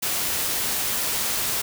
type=noise; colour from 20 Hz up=white; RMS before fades=-25 dBFS; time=0.02-1.62 s; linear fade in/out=10 ms; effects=none